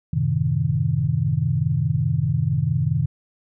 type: chord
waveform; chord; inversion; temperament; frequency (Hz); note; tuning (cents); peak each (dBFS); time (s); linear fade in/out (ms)
sine; F# diminished seventh; none; equal; 92.5 / 110 / 130.81 / 155.56; F#2 / A2 / C3 / Eb3; 0 / 0 / 0 / 0; -27 / -26 / -22 / -22; 0.13-3.06; 5
effects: none